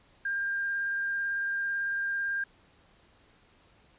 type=tone with vibrato; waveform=sine; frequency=1600 Hz; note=G6; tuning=35 cents sharp; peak=-28 dBFS; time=0.25-2.44 s; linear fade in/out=5 ms; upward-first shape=triangle; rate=18 Hz; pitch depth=12 cents each way; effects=pink hiss -62 dBFS RMS until 3.98 s + resampled to 8000 Hz